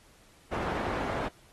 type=low-pass noise; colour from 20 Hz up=white; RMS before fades=-33 dBFS; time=0.51-1.29 s; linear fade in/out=20 ms; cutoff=1000 Hz; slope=12 dB/octave; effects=pink hiss -60 dBFS RMS until 1.52 s + AAC 32 kbps